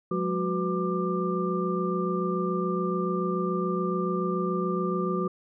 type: tone cluster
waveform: sine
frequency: 180.4 / 207.4 / 368.9 / 498.3 / 1189 Hz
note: F#3 / G#3 / F#4 / B4 / D6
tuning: -44 / -2 / -5 / +15 / +21 cents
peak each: -29 / -35 / -29 / -35 / -32 dBFS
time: 0.11-5.28 s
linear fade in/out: 5 ms
effects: none